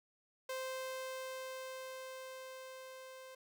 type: tone with level ramp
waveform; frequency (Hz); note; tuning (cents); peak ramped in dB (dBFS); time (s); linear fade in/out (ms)
sawtooth; 521; C5; -7; -35 to -47; 0.49-3.35; 5
effects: none